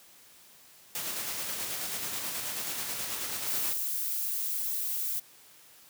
white noise with tremolo, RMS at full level -34 dBFS, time 0.95-3.73 s, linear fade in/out 2 ms, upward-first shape square, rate 9.3 Hz, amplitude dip 25%
violet noise, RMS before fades -32 dBFS, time 3.47-5.2 s, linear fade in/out 10 ms
effects white hiss -56 dBFS RMS until 5.89 s + high-pass 80 Hz 12 dB/octave

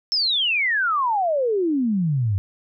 sine exponential sweep, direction down, 5400 to 92.5 Hz, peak -18 dBFS, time 0.12-2.38 s, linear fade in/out 0 ms, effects none

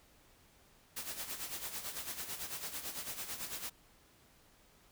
white noise with tremolo, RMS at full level -40 dBFS, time 0.96-3.7 s, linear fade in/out 10 ms, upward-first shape sine, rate 9 Hz, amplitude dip 65%, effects pink hiss -65 dBFS RMS until 4.91 s

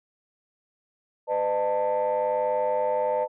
sine tone cluster, 506 / 607 / 888 Hz, B4 / D#5 / A5, +42 / -43 / +16 cents, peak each -25 / -25 / -26 dBFS, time 1.27-3.28 s, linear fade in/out 50 ms, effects tanh soft clip ceiling -17 dBFS

